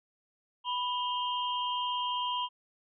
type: tone cluster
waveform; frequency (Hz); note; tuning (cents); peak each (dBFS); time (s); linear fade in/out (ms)
sine; 989 / 2844 / 3159; B5 / F7 / G7; +2 / +31 / +13; -31 / -39 / -36; 0.64-2.49; 50
effects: none